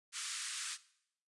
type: band-pass noise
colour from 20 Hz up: white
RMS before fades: -42 dBFS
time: 0.12-0.78 s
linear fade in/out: 50 ms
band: 1200 to 9600 Hz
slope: 48 dB/octave
effects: noise-tail reverb RT60 0.7 s tail -18 dB re dry + resampled to 24000 Hz